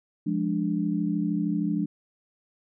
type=chord; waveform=sine; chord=D diminished; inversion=first; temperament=equal; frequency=174.61 / 207.7 / 293.7 Hz; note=F3 / Ab3 / D4; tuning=0 / 0 / 0 cents; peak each=-28 dBFS; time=0.26-1.86 s; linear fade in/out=10 ms; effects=none